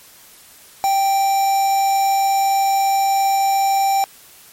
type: tone with quantisation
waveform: triangle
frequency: 784 Hz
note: G5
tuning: in tune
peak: -12 dBFS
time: 0.84-4.04 s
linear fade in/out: 0 ms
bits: 4
effects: white hiss -45 dBFS RMS until 4.52 s + MP3 64 kbps